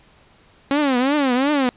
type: tone with vibrato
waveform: sawtooth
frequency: 270.9 Hz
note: C#4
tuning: 40 cents flat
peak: -12 dBFS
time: 0.71-1.69 s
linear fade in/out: 0 ms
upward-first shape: triangle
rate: 2.8 Hz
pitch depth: 210 cents each way
effects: pink hiss -53 dBFS RMS until 1.76 s + resampled to 8000 Hz